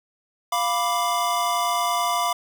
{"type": "chord", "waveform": "square", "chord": "B diminished", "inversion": "second", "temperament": "equal", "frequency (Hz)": [698.5, 987.8, 1174.7], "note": ["F5", "B5", "D6"], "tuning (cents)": [0, 0, 0], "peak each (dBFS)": -26, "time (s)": [0.52, 2.33], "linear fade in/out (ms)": 5, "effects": []}